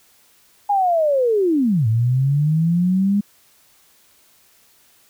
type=linear two-way sweep; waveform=sine; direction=down then up; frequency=830.6 to 108.1 to 206 Hz; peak=-14 dBFS; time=0.69-3.21 s; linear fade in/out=10 ms; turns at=1.87 s; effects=white hiss -55 dBFS RMS until 5.09 s